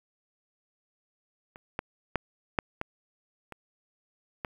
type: clicks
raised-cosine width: 0.5 ms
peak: -30 / -15 / -11 / -9 / -16 / -26 / -18 dBFS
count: 7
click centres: 1.559 / 1.791 / 2.157 / 2.588 / 2.814 / 3.523 / 4.448 s
effects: 8-bit